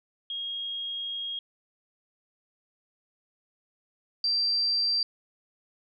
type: tone pair in turn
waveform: sine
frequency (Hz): 3266 / 4703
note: G#7 / D8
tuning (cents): -30 / +2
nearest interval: tritone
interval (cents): 632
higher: second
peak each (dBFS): -31 / -23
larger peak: second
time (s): 0.3-1.39 / 4.24-5.03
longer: first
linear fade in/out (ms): 2
effects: none